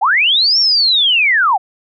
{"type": "linear two-way sweep", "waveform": "sine", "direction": "up then down", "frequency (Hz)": [698.5, 5570, 698.5], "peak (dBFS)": -9, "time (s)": [0.01, 1.58], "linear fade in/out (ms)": 20, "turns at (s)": 0.59, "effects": []}